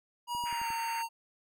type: tone with pitch glide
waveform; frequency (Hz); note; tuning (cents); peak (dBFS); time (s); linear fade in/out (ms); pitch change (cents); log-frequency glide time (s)
square; 959 to 918.3; A#5 to A#5; +49 to -26; -33; 0.27-1.09; 50; -75; 0.43-0.69
type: click train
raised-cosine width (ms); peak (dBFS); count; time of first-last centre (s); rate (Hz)
3; -37; 5; 0.35-0.704; 11.3
type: band-pass noise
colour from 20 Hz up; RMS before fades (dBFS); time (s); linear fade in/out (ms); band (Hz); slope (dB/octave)
white; -44; 0.45-1.03; 20; 1300 to 2500; 48
effects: none

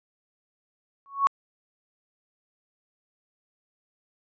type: tone with exponential growth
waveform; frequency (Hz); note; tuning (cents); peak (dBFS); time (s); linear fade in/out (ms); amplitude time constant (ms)
sine; 1108.7; C#6; 0; -13; 1.06-1.27; 0; 44
effects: resampled to 16000 Hz

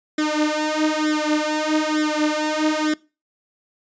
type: tone with flanger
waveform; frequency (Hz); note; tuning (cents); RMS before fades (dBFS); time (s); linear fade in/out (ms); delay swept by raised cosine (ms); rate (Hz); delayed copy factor
sawtooth; 306.1; D#4; -28; -21; 0.18-2.94; 5; 0.55 to 5.45; 1.1; +0.95
effects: noise-tail reverb RT60 0.3 s tail -22 dB re dry + resampled to 16000 Hz

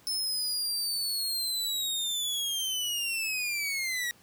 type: linear sweep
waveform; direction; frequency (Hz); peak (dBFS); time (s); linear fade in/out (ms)
sawtooth; down; 5274 to 1893; -26; 0.07-4.11; 0
effects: pink hiss -59 dBFS RMS until 4.22 s + high-pass 80 Hz 12 dB/octave

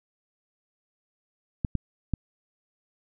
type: clicks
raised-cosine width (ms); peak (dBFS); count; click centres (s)
5; -13; 3; 1.648 / 1.753 / 2.137
effects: none

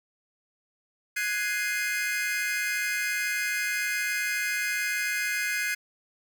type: chord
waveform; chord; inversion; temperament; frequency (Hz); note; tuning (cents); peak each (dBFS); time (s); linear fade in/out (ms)
45% pulse; Ab dominant seventh; third; equal; 1480 / 1661.2 / 2093 / 2489; Gb6 / Ab6 / C7 / Eb7; 0 / 0 / 0 / 0; -34 / -31 / -31 / -34; 1.16-5.75; 10
effects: none

